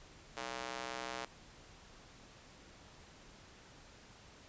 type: tone with high-pass filter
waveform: square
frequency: 62.8 Hz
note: B1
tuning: 30 cents sharp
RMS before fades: -43 dBFS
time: 0.37-1.25 s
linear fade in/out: 0 ms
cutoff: 640 Hz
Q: 0.77
effects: pink hiss -58 dBFS RMS until 4.48 s + resampled to 16000 Hz